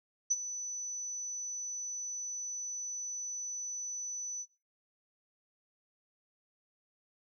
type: tone with ADSR envelope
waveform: sine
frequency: 5980 Hz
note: F#8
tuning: 17 cents sharp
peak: -23 dBFS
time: 0.3-4.46 s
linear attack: 14 ms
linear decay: 36 ms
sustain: -13 dB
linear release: 51 ms
effects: noise-tail reverb RT60 0.3 s tail -18 dB re dry